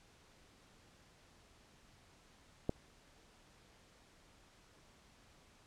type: click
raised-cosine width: 2 ms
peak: -20 dBFS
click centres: 2.694 s
effects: pink hiss -65 dBFS RMS until 5.66 s + low-pass 8000 Hz 12 dB/octave